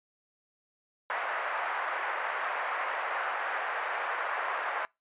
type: band-pass noise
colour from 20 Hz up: white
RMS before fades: -33 dBFS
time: 1.1-4.85 s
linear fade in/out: 0 ms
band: 590 to 1800 Hz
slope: 24 dB/octave
effects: noise-tail reverb RT60 0.2 s tail -24 dB re dry + resampled to 8000 Hz